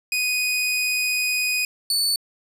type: tone pair in turn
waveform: sawtooth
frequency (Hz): 2489 / 4479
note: D#7 / C#8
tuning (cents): 0 / +17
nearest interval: minor seventh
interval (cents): 1017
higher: second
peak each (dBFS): -17 / -16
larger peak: second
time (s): 0.12-1.65 / 1.9-2.16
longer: first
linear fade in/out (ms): 2
effects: resampled to 32000 Hz + 9-bit